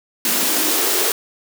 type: noise with high-pass filter sweep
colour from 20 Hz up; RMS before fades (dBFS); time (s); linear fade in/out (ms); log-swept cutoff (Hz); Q
white; -18; 0.25-1.12; 2; 230 to 430; 4.5
effects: none